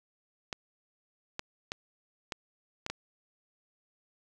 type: clicks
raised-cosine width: 0.2 ms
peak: -17 dBFS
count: 6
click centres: 0.528 / 1.394 / 1.719 / 2.322 / 2.864 / 2.9 s
effects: none